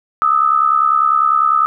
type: tone pair together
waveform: sine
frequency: 1230 / 1300 Hz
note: D#6 / E6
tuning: -20 / -24 cents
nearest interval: minor second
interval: 96 cents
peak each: -13 dBFS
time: 0.22-1.66 s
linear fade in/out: 0 ms
effects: none